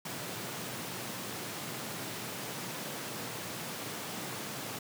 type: high-pass noise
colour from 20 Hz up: pink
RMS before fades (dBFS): -40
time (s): 0.05-4.79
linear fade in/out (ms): 5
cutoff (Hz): 110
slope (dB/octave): 48
effects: none